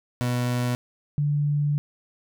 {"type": "tone pair in turn", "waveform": ["30% pulse", "sine"], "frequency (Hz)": [123, 146.27], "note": ["B2", "D3"], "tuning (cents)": [-7, -7], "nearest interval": "minor third", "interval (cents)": 300, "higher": "second", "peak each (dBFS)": -20, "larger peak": "neither", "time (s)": [[0.21, 0.75], [1.18, 1.78]], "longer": "second", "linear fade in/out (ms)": 0, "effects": []}